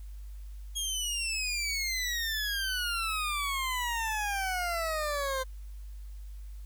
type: exponential sweep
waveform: 20% pulse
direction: down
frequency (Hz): 3300 to 516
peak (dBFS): -25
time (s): 0.75-5.44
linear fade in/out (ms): 20
effects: added 50 Hz sine -40 dBFS peak until 6.65 s + white hiss -64 dBFS RMS until 6.65 s